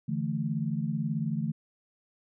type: chord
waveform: sine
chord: D suspended second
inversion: none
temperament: just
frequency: 146.83 / 165.19 / 220.2 Hz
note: D3 / E3 / A3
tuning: 0 / +4 / +2 cents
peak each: -32 dBFS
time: 0.08-1.52 s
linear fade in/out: 10 ms
effects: none